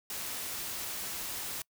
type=noise; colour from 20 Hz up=white; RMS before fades=-38 dBFS; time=0.1-1.62 s; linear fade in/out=2 ms; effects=noise-tail reverb RT60 0.1 s tail -26 dB re dry